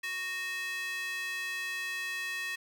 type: tone with high-pass filter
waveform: square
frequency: 370 Hz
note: F#4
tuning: in tune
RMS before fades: -36 dBFS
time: 0.03-2.56 s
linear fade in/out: 10 ms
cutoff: 2100 Hz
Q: 5.4
effects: none